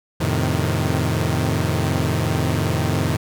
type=chord; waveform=sawtooth; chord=F dominant seventh; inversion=none; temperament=equal with one note detuned; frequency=87.31 / 110 / 129.98 / 155.56 Hz; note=F2 / A2 / C3 / Eb3; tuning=0 / 0 / -11 / 0 cents; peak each=-20 dBFS; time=0.2-3.17 s; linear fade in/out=10 ms; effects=none